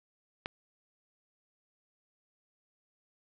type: click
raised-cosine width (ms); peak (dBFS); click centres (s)
0.3; -18; 0.459
effects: low-pass 5000 Hz 12 dB/octave